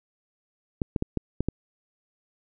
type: clicks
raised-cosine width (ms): 3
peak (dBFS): -12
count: 6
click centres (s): 0.818 / 0.962 / 1.024 / 1.173 / 1.406 / 1.486
effects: none